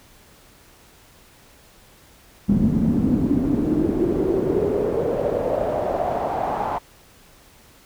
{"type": "noise with band-pass filter sweep", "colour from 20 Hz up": "brown", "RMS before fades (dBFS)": -21, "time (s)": [2.48, 6.79], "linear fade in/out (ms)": 20, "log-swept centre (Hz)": [200, 870], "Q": 4.5, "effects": ["pink hiss -51 dBFS RMS until 7.85 s"]}